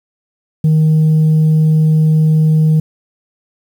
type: tone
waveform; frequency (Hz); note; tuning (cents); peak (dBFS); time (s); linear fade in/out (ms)
sine; 156.4; D#3; +9; -5; 0.64-2.8; 5
effects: tanh soft clip ceiling -6 dBFS + 7-bit